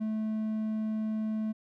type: tone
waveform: triangle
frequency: 217.4 Hz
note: A3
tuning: 21 cents flat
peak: -27 dBFS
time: 0-1.53 s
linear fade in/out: 20 ms
effects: none